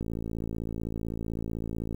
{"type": "click train", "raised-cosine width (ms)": 3, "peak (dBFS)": -21, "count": 109, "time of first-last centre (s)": [0.01, 1.945], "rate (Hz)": 55.8, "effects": ["9-bit"]}